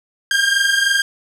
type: tone pair together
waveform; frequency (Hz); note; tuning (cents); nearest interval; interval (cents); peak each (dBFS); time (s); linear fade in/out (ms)
sawtooth; 1593.8 / 1617; G6 / G#6; +28 / -47; unison; 25; -13; 0.31-1.02; 2
effects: low-pass 9000 Hz 12 dB/octave + 7-bit